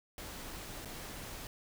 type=noise with dropouts; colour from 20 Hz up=pink; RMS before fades=-45 dBFS; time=0.18-1.47 s; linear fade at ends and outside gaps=1 ms; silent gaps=0.849-0.856 s; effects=none